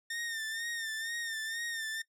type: tone with vibrato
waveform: sawtooth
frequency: 1817 Hz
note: A#6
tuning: 45 cents flat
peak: -32 dBFS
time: 0.1-2.02 s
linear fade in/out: 5 ms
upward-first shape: sine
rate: 2.1 Hz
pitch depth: 55 cents each way
effects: noise-tail reverb RT60 0.1 s tail -19 dB re dry + low-pass 12000 Hz 12 dB/octave